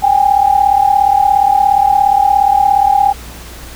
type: tone pair together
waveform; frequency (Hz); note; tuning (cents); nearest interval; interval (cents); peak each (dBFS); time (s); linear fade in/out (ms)
sine; 784.9 / 822; G5 / G#5; +2 / -18; minor second; 80; -10; 0.02-3.13; 20
effects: added 60 Hz sine -33 dBFS peak until 3.75 s + pink hiss -33 dBFS RMS until 3.75 s